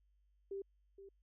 sine tone with echo, 393 Hz, G4, 4 cents sharp, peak -40 dBFS, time 0.51-0.62 s, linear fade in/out 5 ms, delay 470 ms, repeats 1, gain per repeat -12 dB, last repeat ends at 1.09 s, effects added 50 Hz sine -70 dBFS peak until 1.22 s

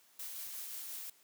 blue noise with tremolo, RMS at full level -43 dBFS, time 0.19-1.1 s, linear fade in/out 5 ms, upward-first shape sine, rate 5.6 Hz, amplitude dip 25%, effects white hiss -66 dBFS RMS until 1.23 s + high-pass 200 Hz 12 dB/octave

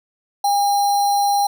sine tone with sample-and-hold, 809 Hz, G#5, 46 cents flat, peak -14 dBFS, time 0.44-1.47 s, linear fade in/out 5 ms, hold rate 4900 Hz, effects none

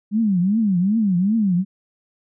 sine tone with vibrato, 199.2 Hz, G3, 28 cents sharp, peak -15 dBFS, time 0.11-1.65 s, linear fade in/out 50 ms, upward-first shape triangle, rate 2.6 Hz, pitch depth 270 cents each way, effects none

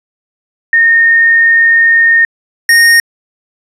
sine / square tone pair in turn, 1837 / 1851.9 Hz, A#6 / A#6, -26 / -12 cents, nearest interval unison, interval 14 cents, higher second, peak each -4 dBFS, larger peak neither, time 0.73-2.25 / 2.69-3 s, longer first, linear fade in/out 2 ms, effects resampled to 32000 Hz

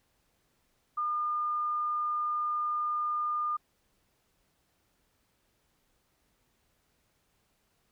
sine tone, 1211 Hz, D#6, 47 cents flat, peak -28 dBFS, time 0.97-3.57 s, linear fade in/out 10 ms, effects pink hiss -73 dBFS RMS until 7.91 s

